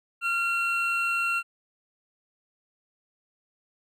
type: tone pair together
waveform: triangle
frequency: 1382.8 / 2726 Hz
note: F6 / F7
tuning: -18 / -43 cents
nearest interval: octave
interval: 1175 cents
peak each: -25 dBFS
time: 0.21-1.43 s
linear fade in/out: 50 ms
effects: none